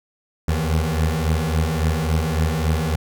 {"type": "beating tone pair", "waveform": "25% pulse", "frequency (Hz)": [77.78, 81.38], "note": ["D#2", "E2"], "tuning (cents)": [0, -22], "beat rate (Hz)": 3.6, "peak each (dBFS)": [-17, -18], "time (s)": [0.48, 2.96], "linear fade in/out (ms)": 5, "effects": []}